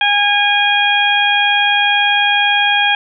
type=harmonic tone; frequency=818 Hz; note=G#5; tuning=26 cents flat; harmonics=1 / 2 / 3 / 4; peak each=-16 / -16 / -16 / -16 dBFS; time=0.01-2.95 s; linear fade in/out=2 ms; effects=none